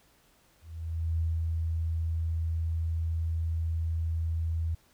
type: tone with ADSR envelope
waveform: sine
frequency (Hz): 81.8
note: E2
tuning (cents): -13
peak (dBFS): -25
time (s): 0.61-4.75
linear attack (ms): 580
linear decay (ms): 210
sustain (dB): -2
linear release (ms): 7
effects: pink hiss -64 dBFS RMS until 4.93 s